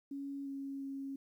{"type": "tone with pitch steps", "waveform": "sine", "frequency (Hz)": [278.5, 274.9, 273.3], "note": ["C#4", "C#4", "C#4"], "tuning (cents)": [8, -14, -24], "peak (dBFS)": -39, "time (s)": [0.11, 1.16], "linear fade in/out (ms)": 5, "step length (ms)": 350, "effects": ["12-bit"]}